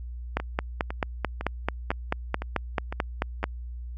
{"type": "two click trains", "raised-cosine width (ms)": 0.5, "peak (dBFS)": [-9, -17], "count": [15, 7], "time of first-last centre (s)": [[0.37, 3.44], [0.4, 3.43]], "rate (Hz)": [4.56, 1.98], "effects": ["added 60 Hz sine -34 dBFS peak until 3.97 s"]}